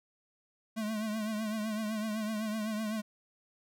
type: tone with vibrato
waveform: square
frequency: 216.1 Hz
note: A3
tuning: 31 cents flat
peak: -33 dBFS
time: 0.76-3.02 s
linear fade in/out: 20 ms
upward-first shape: triangle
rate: 7.9 Hz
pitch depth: 70 cents each way
effects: none